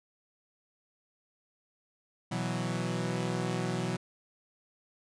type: chord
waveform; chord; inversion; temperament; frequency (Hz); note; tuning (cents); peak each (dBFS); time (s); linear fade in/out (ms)
sawtooth; B suspended fourth; none; equal; 123.47 / 164.81 / 185; B2 / E3 / F#3; 0 / 0 / 0; -31; 2.31-3.97; 10
effects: resampled to 22050 Hz